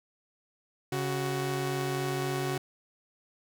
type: tone pair together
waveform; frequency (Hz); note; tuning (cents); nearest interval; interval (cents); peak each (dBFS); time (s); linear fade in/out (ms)
sawtooth; 138.59 / 372; C#3 / F#4; 0 / +9; octave + perfect fourth; 1709; -28; 0.92-2.58; 5
effects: none